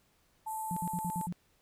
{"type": "band-pass noise", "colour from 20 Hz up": "pink", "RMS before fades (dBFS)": -48, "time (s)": [0.46, 1.29], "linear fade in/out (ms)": 50, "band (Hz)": [7500, 13000], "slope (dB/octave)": 96}
{"type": "tone", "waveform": "sine", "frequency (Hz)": 876, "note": "A5", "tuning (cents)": -8, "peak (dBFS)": -35, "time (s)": [0.46, 1.27], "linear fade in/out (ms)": 10}
{"type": "tone bursts", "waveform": "sine", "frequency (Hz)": 175.7, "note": "F3", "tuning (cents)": 11, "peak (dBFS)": -33, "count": 6, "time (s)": [0.71, 1.325], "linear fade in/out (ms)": 0, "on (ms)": 55, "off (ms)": 57}
{"effects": ["pink hiss -70 dBFS RMS until 1.61 s"]}